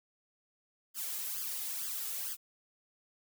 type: noise with flanger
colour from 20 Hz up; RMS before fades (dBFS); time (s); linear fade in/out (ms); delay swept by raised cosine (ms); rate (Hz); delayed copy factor
blue; -38; 0.94-2.37; 50; 0.61 to 2.41; 2.2; +0.95
effects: none